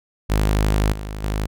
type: tone with level steps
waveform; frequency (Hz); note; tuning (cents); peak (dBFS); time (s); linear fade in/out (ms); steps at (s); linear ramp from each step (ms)
sawtooth; 51.91; G#1; 0; -12 / -24 / -17; 0.29-1.47; 20; 0.92 / 1.23; 5
effects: none